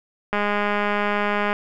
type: click train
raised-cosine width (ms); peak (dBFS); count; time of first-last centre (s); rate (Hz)
0.5; -8; 248; 0.33-1.529; 206
effects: none